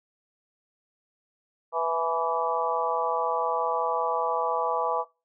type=harmonic tone with a mistuned harmonic; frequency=164.81 Hz; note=E3; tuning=in tune; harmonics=3 / 4 / 5 / 6 / 7; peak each=-30 / -30 / -30 / -30 / -30 dBFS; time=1.72-5.05 s; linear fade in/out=50 ms; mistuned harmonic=5; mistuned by=+30 cents; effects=noise-tail reverb RT60 0.3 s tail -23 dB re dry